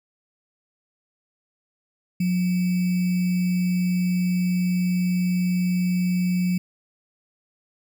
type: tone with sample-and-hold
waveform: sine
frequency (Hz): 180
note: F#3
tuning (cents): -47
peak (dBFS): -19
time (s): 2.2-6.58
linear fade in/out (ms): 5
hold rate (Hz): 2450
effects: none